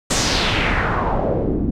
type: noise with low-pass filter sweep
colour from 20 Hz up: pink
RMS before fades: -19 dBFS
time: 0.1-1.71 s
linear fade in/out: 10 ms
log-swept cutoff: 8000 to 240 Hz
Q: 2.4
effects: none